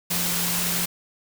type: tone in noise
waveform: sine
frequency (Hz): 174.61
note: F3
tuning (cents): 0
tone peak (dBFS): -31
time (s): 0.1-0.86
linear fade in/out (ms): 10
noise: white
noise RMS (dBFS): -25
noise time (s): 0.1-0.86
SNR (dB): -9
effects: none